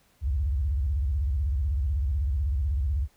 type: tone with vibrato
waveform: sine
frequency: 69 Hz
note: C#2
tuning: 7 cents flat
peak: -23 dBFS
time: 0.21-3.08 s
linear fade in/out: 50 ms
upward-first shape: square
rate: 16 Hz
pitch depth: 230 cents each way
effects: pink hiss -64 dBFS RMS until 3.16 s